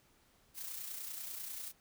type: noise with amplitude modulation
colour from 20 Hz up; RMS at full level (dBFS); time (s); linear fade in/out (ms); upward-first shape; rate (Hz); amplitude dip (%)
blue; -42; 0.54-1.73; 50; sine; 30.2; 45
effects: pink hiss -69 dBFS RMS until 1.8 s